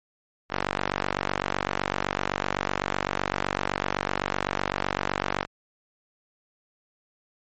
sawtooth tone with band-pass filter, 47.88 Hz, G1, 40 cents flat, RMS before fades -29 dBFS, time 0.49-5.47 s, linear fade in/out 50 ms, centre 1400 Hz, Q 0.81, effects MP3 32 kbps

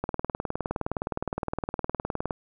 click train, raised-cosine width 1 ms, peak -14 dBFS, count 45, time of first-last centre 0.04-2.308 s, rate 19.4 Hz, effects none

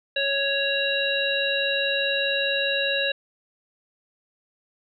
harmonic tone, 554.4 Hz, C#5, in tune, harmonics 1 / 3 / 5 / 7, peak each -27 / -27 / -27 / -27 dBFS, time 0.16-3.12 s, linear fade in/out 5 ms, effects none

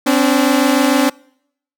sawtooth tone pair together, 260 / 286.7 Hz, C4 / D4, -11 / -42 cents, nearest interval major second, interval 169 cents, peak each -10 dBFS, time 0.06-1.1 s, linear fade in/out 10 ms, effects noise-tail reverb RT60 0.7 s tail -26 dB re dry

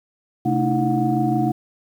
sine tone cluster, 131.5 / 221.8 / 301.3 / 327.6 / 729 Hz, C3 / A3 / D4 / E4 / F#5, +9 / +14 / +44 / -11 / -26 cents, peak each -23 dBFS, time 0.45-1.52 s, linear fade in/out 10 ms, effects tanh soft clip ceiling -6 dBFS + 8-bit

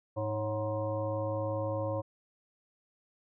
harmonic tone with a mistuned harmonic, 105.1 Hz, G#2, 21 cents sharp, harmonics 1 / 3 / 5 / 7 / 9 / 10, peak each -35 / -40 / -33 / -45 / -43 / -44 dBFS, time 0.16-2.02 s, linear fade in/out 20 ms, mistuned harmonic 5, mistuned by +70 cents, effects none

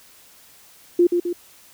sine tone with echo, 349.4 Hz, F4, 1 cent sharp, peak -11 dBFS, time 0.99-1.07 s, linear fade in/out 5 ms, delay 130 ms, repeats 2, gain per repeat -5 dB, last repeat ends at 1.33 s, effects white hiss -50 dBFS RMS until 1.73 s

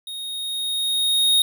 square tone with level ramp, 3729 Hz, A#7, in tune, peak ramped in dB -31 to -14 dBFS, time 0.07-1.42 s, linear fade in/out 2 ms, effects none

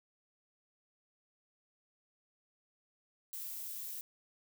violet noise, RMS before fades -43 dBFS, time 3.33-4.01 s, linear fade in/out 0 ms, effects none

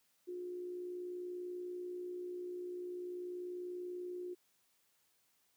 sine tone with amplitude modulation, 358.2 Hz, F4, 44 cents sharp, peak -39 dBFS, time 0.27-4.35 s, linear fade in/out 20 ms, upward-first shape sine, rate 60.4 Hz, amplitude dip 35%, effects white hiss -75 dBFS RMS until 5.56 s + high-pass 80 Hz 12 dB/octave

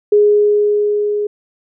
sine tone with level ramp, 415.6 Hz, G#4, 1 cent sharp, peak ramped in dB -6 to -15 dBFS, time 0.12-1.27 s, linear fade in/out 5 ms, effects none

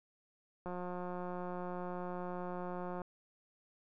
click train, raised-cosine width 1 ms, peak -29 dBFS, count 423, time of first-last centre 0.66-3.018 s, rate 179 Hz, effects none

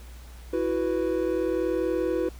triangle chord, E suspended second, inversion none, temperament equal, 329.6 / 370 / 493.9 Hz, E4 / F#4 / B4, 0 / 0 / 0 cents, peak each -26 dBFS, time 0.53-2.29 s, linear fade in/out 5 ms, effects added 60 Hz sine -41 dBFS peak until 2.39 s + pink hiss -52 dBFS RMS until 2.39 s

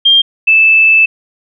sine tone pair in turn, 3197 / 2631 Hz, G7 / E7, +33 / -4 cents, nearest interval minor third, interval 337 cents, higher first, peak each -4 dBFS, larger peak neither, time 0.05-0.22 / 0.47-1.06 s, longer second, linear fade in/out 10 ms, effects none

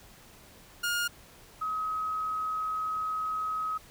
sawtooth / sine tone pair in turn, 1420 / 1270.6 Hz, F6 / D#6, +28 / +36 cents, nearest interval major second, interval 192 cents, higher first, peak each -24 / -29 dBFS, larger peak first, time 0.83-1.08 / 1.61-3.78 s, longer second, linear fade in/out 10 ms, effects pink hiss -54 dBFS RMS until 3.9 s

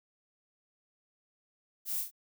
violet noise with echo, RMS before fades -35 dBFS, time 1.85-2.05 s, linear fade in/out 50 ms, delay 32 ms, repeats 2, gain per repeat -5 dB, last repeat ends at 2.114 s, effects none

